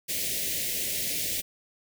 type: band-stop noise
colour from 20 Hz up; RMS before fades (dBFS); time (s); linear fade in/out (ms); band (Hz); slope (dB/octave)
white; -30; 0.08-1.42; 20; 640 to 1900; 48
effects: none